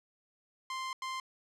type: tone bursts at uneven times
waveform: sawtooth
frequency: 1046.5 Hz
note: C6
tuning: in tune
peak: -32 dBFS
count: 2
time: 0.7-0.93 / 1.02-1.2 s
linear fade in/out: 2 ms
effects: low-pass 7000 Hz 12 dB/octave